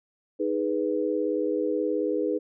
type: chord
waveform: sine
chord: G# minor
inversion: second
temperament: equal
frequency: 311.1 / 415.3 / 493.9 Hz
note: D#4 / G#4 / B4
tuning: 0 / 0 / 0 cents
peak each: -28 dBFS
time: 0.39-2.39 s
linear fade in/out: 20 ms
effects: none